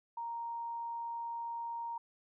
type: tone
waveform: sine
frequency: 932.3 Hz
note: A#5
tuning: in tune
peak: -37 dBFS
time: 0.17-1.98 s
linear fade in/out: 5 ms
effects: none